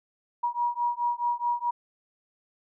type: beating tone pair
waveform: sine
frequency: 956 / 960.7 Hz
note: A#5 / B5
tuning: +43 / -48 cents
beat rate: 4.7 Hz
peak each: -28 dBFS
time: 0.43-1.71 s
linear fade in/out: 10 ms
effects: none